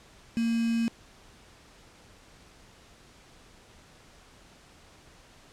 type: tone with quantisation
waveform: sine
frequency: 230 Hz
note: A#3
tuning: 23 cents flat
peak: -24 dBFS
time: 0.37-0.88 s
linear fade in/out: 0 ms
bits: 6
effects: pink hiss -55 dBFS RMS until 5.52 s + low-pass 8000 Hz 12 dB/octave